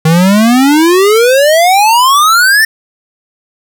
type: exponential sweep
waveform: square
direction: up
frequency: 155.56 to 1820 Hz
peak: -5 dBFS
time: 0.05-2.65 s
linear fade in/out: 5 ms
effects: none